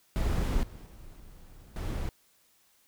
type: noise with level steps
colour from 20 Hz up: brown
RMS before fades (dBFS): -27 / -45 / -49 / -51 / -32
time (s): 0.16-2.09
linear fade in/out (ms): 0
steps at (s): 0.63 / 0.86 / 1.2 / 1.76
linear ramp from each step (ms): 2
effects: white hiss -66 dBFS RMS until 2.87 s